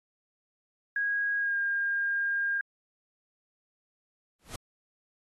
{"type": "tone with pitch glide", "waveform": "sine", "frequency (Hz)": [1644, 1611.1], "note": ["G#6", "G6"], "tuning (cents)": [-18, 47], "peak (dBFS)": -26, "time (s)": [0.96, 2.61], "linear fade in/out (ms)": 2, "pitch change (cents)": -35, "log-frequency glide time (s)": [1.38, 1.57]}
{"type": "noise with exponential growth", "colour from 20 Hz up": "pink", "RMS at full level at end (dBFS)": -35, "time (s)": [4.39, 4.56], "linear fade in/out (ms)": 5, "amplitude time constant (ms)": 35}
{"effects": ["AAC 32 kbps"]}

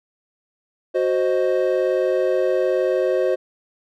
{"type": "chord", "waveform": "triangle", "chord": "C diminished", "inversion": "second", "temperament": "equal", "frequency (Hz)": [370, 523.3, 622.3], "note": ["Gb4", "C5", "Eb5"], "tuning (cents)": [0, 0, 0], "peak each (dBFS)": [-19, -18, -22], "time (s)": [0.94, 3.36], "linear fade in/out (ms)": 20, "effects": []}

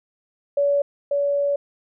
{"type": "tone pair in turn", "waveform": "sine", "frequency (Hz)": [569, 569], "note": ["C#5", "C#5"], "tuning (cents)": [45, 45], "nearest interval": "unison", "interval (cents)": 0, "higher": "neither", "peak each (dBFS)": [-16, -18], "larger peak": "first", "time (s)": [[0.57, 0.82], [1.11, 1.56]], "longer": "second", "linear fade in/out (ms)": 5, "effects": []}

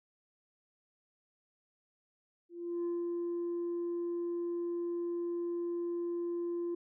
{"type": "tone with ADSR envelope", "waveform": "sine", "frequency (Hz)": 345, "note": "F4", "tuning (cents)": -21, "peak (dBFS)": -29, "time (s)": [2.49, 6.75], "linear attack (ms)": 360, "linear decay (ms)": 180, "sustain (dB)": -2, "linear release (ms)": 7, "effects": ["tanh soft clip ceiling -31 dBFS"]}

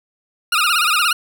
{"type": "tone with vibrato", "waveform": "20% pulse", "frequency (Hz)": 1318.5, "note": "E6", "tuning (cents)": 0, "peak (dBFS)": -9, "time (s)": [0.52, 1.13], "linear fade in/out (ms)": 5, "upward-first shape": "sine", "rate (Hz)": 17, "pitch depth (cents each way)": 150, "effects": []}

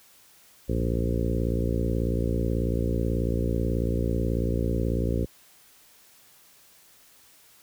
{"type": "harmonic tone with a mistuned harmonic", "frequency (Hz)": 58.27, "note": "A#1", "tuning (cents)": 0, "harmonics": [1, 2, 3, 4, 5, 6, 7, 8, 9], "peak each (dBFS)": [-27, -30, -32, -33, -34, -35, -35, -36, -37], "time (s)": [0.68, 5.26], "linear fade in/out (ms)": 20, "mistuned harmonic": 1, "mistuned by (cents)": 110, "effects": ["white hiss -56 dBFS RMS until 7.62 s"]}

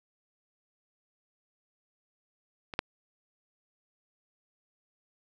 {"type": "clicks", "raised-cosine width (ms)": 0.3, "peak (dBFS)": [-22, -10], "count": 2, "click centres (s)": [2.738, 2.791], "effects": []}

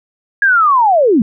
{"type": "linear sweep", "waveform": "sine", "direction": "down", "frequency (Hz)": [1661.2, 195.5], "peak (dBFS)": -7, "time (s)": [0.42, 1.22], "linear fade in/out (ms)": 2, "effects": []}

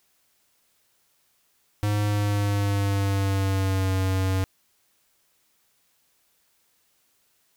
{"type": "tone with pitch glide", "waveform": "square", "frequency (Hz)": [103.83, 94.66], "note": ["G#2", "F#2"], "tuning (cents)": [0, 40], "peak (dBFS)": -22, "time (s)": [1.83, 4.44], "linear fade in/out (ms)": 0, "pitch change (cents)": -160, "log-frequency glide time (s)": [2.06, 3.91], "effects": ["white hiss -67 dBFS RMS until 7.56 s"]}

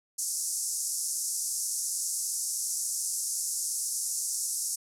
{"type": "band-pass noise", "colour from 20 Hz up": "white", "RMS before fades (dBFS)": -32, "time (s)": [0.18, 4.76], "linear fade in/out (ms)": 10, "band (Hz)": [5400, 11000], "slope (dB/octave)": 48, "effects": []}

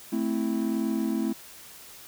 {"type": "chord", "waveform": "triangle", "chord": "A minor", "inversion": "none", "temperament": "equal", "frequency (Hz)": [220, 261.6, 329.6], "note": ["A3", "C4", "E4"], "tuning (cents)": [0, 0, 0], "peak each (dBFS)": [-26, -28, -28], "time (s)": [0.12, 1.33], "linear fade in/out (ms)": 10, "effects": ["white hiss -47 dBFS RMS until 2.07 s"]}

